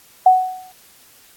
sine tone with exponential decay, 743 Hz, F#5, 7 cents sharp, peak -4 dBFS, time 0.26-0.72 s, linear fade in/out 5 ms, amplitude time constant 100 ms, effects white hiss -49 dBFS RMS until 1.36 s + AAC 64 kbps

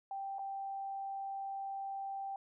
sine tone with dropouts, 784 Hz, G5, in tune, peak -38 dBFS, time 0.11-2.36 s, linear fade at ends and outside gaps 2 ms, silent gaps 0.385-0.391 s, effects none

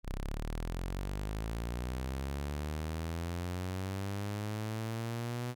sawtooth linear sweep, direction up, 31.02 to 123.5 Hz, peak -31 dBFS, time 0.03-5.55 s, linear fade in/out 50 ms, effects none

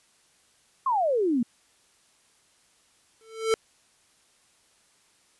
sine exponential sweep, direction down, 1108.7 to 224.3 Hz, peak -21 dBFS, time 0.86-1.43 s, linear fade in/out 5 ms
square tone with exponential growth, 445.1 Hz, A4, 20 cents sharp, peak -18 dBFS, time 3.21-3.54 s, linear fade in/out 0 ms, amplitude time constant 71 ms
effects white hiss -63 dBFS RMS until 5.39 s + resampled to 24000 Hz

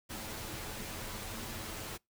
pink noise with comb filter, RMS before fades -42 dBFS, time 0.09-1.98 s, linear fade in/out 20 ms, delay 9.2 ms, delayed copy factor +0.55, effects noise-tail reverb RT60 0.2 s tail -26 dB re dry

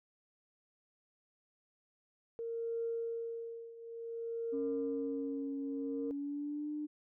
sine tone with tremolo, 461.3 Hz, A#4, 18 cents flat, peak -33 dBFS, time 2.39-6.11 s, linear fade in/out 0 ms, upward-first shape triangle, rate 0.55 Hz, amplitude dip 85%
sine tone with pitch glide, 276.3 to 299.6 Hz, C#4 to D4, -6 to +35 cents, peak -36 dBFS, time 4.52-6.87 s, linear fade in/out 20 ms, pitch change +141 cents, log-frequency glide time 5.93-6.71 s
effects tanh soft clip ceiling -26 dBFS

